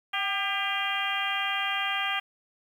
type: harmonic tone with a mistuned harmonic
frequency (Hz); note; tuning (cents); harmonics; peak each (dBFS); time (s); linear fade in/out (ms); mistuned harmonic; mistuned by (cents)
400; G4; +35; 2 / 3 / 4 / 5 / 6 / 7 / 8; -34 / -34 / -34 / -34 / -34 / -34 / -34; 0.13-2.2; 10; 2; -48
effects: 9-bit